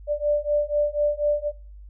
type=beating tone pair; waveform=sine; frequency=587.3 / 591.4 Hz; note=D5 / D5; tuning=0 / +12 cents; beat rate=4.1 Hz; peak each=-23 / -23 dBFS; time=0.07-1.52 s; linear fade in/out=50 ms; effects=noise-tail reverb RT60 0.5 s tail -23 dB re dry + added 50 Hz sine -40 dBFS peak until 1.89 s